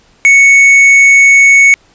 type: tone with hard clipping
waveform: triangle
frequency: 2217 Hz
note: C#7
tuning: in tune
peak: -3 dBFS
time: 0.25-1.74 s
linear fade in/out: 0 ms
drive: 8 dB
effects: pink hiss -48 dBFS RMS until 1.94 s + resampled to 16000 Hz